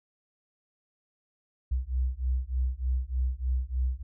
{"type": "beating tone pair", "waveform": "sine", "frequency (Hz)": [62, 65.3], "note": ["B1", "C2"], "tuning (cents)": [7, -3], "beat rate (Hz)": 3.3, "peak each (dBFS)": -29, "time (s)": [1.71, 4.03], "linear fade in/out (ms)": 10, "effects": []}